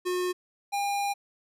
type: tone pair in turn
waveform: square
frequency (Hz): 361.5 / 805.9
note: F#4 / G5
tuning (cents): -40 / +48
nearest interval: octave + major second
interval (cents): 1388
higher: second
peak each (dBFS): -27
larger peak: neither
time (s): 0.05-0.33 / 0.72-1.14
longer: second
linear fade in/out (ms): 20
effects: resampled to 32000 Hz